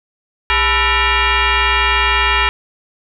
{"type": "tone with frequency modulation", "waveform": "sine", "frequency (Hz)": 523.3, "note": "C5", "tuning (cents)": 0, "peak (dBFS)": -11, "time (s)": [0.5, 2.49], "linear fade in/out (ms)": 0, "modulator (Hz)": 463, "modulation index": 5.6, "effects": []}